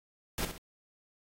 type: noise with echo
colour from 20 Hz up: pink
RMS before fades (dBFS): -33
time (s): 0.38-0.45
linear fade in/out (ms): 2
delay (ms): 65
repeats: 2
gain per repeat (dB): -8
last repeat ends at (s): 0.58
effects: AAC 48 kbps